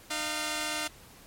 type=tone pair together; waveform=5% pulse; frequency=305.7 / 695 Hz; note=D#4 / F5; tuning=-30 / -9 cents; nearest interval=octave + major second; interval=1421 cents; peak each=-22 dBFS; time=0.1-0.88 s; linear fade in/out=10 ms; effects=pink hiss -53 dBFS RMS until 1.26 s + MP3 64 kbps